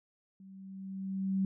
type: tone with level ramp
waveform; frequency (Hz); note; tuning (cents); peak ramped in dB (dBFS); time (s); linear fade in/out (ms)
sine; 192.2; G3; -34; -50 to -26; 0.4-1.45; 2
effects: none